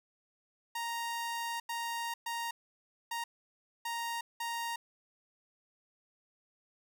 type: tone bursts at uneven times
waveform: sawtooth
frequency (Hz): 932.3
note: A#5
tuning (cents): 0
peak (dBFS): -31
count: 6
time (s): 0.75-1.6 / 1.69-2.14 / 2.26-2.51 / 3.11-3.24 / 3.85-4.21 / 4.4-4.76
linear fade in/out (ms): 5
effects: none